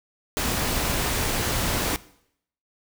pink noise, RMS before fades -25 dBFS, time 0.37-1.96 s, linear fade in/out 0 ms, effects noise-tail reverb RT60 0.7 s tail -19 dB re dry

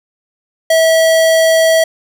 square tone, 649 Hz, E5, 27 cents flat, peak -8 dBFS, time 0.7-1.84 s, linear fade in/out 5 ms, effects none

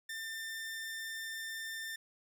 sawtooth tone, 1794 Hz, A6, 33 cents sharp, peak -36 dBFS, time 0.09-1.96 s, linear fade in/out 5 ms, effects none

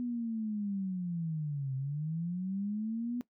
sine linear two-way sweep, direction down then up, 246.9 to 130.81 to 246.9 Hz, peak -32 dBFS, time 0-3.21 s, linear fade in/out 0 ms, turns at 1.75 s, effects noise-tail reverb RT60 0.1 s tail -18 dB re dry

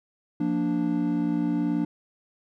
triangle chord, Bb major, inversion second, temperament equal, 174.61 / 233.1 / 293.7 Hz, F3 / Bb3 / D4, 0 / 0 / 0 cents, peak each -27 / -27 / -23 dBFS, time 0.4-1.85 s, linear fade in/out 5 ms, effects none

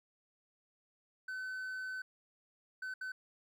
triangle tone bursts at uneven times, 1518 Hz, F#6, 44 cents sharp, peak -37 dBFS, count 3, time 1.28-2.02 / 2.82-2.94 / 3.01-3.12 s, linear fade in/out 5 ms, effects 13-bit

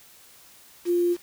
sine tone with quantisation, 349.2 Hz, F4, in tune, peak -19 dBFS, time 0.85-1.17 s, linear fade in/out 50 ms, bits 7, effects white hiss -52 dBFS RMS until 1.22 s

